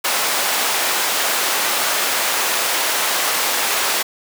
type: high-pass noise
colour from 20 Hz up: pink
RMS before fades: -19 dBFS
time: 0.04-4.03 s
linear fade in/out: 10 ms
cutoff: 690 Hz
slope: 12 dB/octave
effects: none